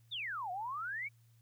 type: exponential two-way sweep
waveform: sine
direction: down then up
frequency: 3806 to 698.5 to 2332 Hz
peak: -37 dBFS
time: 0.11-1.09 s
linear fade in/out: 20 ms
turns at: 0.51 s
effects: added 115 Hz sine -62 dBFS peak until 1.41 s + white hiss -75 dBFS RMS until 1.41 s